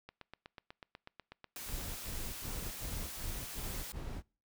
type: click train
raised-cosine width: 0.3 ms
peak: -32 dBFS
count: 17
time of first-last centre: 0.09-2.058 s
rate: 8.13 Hz
type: noise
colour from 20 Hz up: white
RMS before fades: -45 dBFS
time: 1.56-3.92 s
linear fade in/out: 0 ms
type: noise bursts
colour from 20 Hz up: brown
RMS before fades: -41 dBFS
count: 7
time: 1.66-4.226 s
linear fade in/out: 50 ms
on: 310 ms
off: 66 ms
effects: noise-tail reverb RT60 0.4 s tail -26 dB re dry